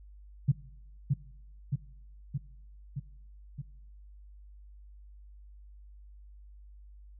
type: tone with echo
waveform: sine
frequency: 138.59 Hz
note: C#3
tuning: in tune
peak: -19 dBFS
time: 0.48-0.52 s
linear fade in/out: 10 ms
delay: 620 ms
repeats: 5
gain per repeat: -3 dB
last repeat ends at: 3.62 s
effects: noise-tail reverb RT60 0.9 s tail -21 dB re dry + added 50 Hz sine -49 dBFS peak until 7.19 s